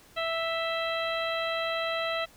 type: harmonic tone with a mistuned harmonic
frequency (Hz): 659.3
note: E5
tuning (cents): 0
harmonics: 1 / 2 / 3 / 4 / 5 / 6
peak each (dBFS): -31 / -34 / -36 / -37 / -38 / -39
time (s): 0.16-2.26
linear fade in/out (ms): 20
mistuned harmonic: 5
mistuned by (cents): -43
effects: pink hiss -56 dBFS RMS until 2.36 s